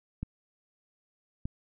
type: clicks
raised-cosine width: 5 ms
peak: -21 dBFS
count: 2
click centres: 0.23 / 1.455 s
effects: none